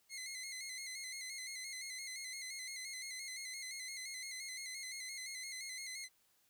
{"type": "tone with vibrato", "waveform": "15% pulse", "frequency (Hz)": 2093, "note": "C7", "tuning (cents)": 0, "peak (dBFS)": -37, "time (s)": [0.09, 6.09], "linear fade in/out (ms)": 50, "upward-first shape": "square", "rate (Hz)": 5.8, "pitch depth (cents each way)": 49, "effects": ["white hiss -74 dBFS RMS until 6.49 s"]}